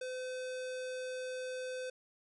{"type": "tone", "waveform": "square", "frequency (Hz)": 510, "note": "C5", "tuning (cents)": -44, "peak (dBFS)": -39, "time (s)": [0.01, 1.9], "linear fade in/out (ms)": 5, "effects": ["resampled to 22050 Hz"]}